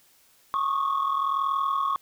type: tone cluster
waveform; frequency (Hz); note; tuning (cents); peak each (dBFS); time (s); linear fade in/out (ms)
sine; 1094 / 1135 / 1241; C#6 / C#6 / D#6; -23 / +41 / -5; -23 / -28 / -29; 0.54-1.96; 0
effects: tanh soft clip ceiling -19 dBFS + white hiss -60 dBFS RMS until 2.01 s